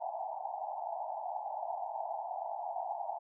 pink band-pass noise, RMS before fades -39 dBFS, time 0-3.19 s, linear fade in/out 20 ms, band 660 to 900 Hz, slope 96 dB/octave, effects none

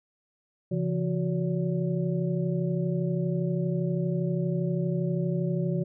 sine tone cluster, 138.9 / 171.4 / 369.1 / 569 Hz, C#3 / F3 / F#4 / C#5, +4 / -32 / -4 / +45 cents, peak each -30 / -27 / -33 / -36 dBFS, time 0.71-5.84 s, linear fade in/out 10 ms, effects none

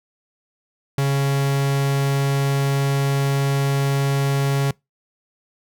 45% pulse tone, 138.59 Hz, C#3, in tune, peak -17 dBFS, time 0.98-4.71 s, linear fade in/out 2 ms, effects noise-tail reverb RT60 0.2 s tail -25 dB re dry

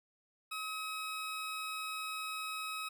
20% pulse tone, 1275 Hz, D#6, 42 cents sharp, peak -33 dBFS, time 0.51-2.89 s, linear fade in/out 10 ms, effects none

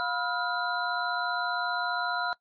sine tone cluster, 708 / 983 / 1283 / 1418 / 4035 Hz, F5 / B5 / E6 / F6 / B7, +23 / -8 / -47 / +26 / +36 cents, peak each -33 / -34 / -38 / -30 / -37 dBFS, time 0-2.33 s, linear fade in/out 0 ms, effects noise-tail reverb RT60 0.1 s tail -21 dB re dry + MP3 32 kbps

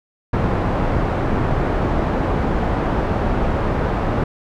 pink low-pass noise, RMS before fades -19 dBFS, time 0.33-4.24 s, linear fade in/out 5 ms, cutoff 1100 Hz, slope 12 dB/octave, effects none

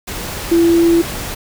sine tone in noise, 336.8 Hz, E4, 37 cents sharp, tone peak -8 dBFS, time 0.51-1.02 s, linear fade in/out 10 ms, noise pink, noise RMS -25 dBFS, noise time 0.07-1.35 s, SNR +14 dB, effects none

